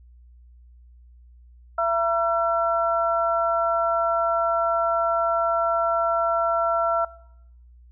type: tone cluster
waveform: sine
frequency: 673 / 949 / 1350 Hz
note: E5 / A#5 / E6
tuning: +36 / +31 / +41 cents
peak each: -23 / -29 / -23 dBFS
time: 1.78-7.05 s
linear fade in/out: 5 ms
effects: noise-tail reverb RT60 0.8 s tail -21 dB re dry + added 60 Hz sine -47 dBFS peak until 7.91 s